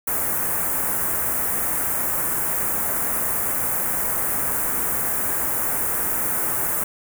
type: band-stop noise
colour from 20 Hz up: white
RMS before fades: -23 dBFS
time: 0.07-6.84 s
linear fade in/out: 5 ms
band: 1800 to 8900 Hz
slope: 24 dB/octave
effects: none